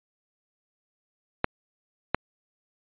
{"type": "clicks", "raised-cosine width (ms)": 0.5, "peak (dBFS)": -6, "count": 2, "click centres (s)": [1.444, 2.146], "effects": ["resampled to 8000 Hz"]}